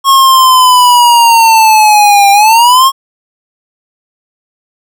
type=linear two-way sweep; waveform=square; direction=down then up; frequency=1093 to 793 to 1093 Hz; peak=-3 dBFS; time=0.04-2.92 s; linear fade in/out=50 ms; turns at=2.31 s; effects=none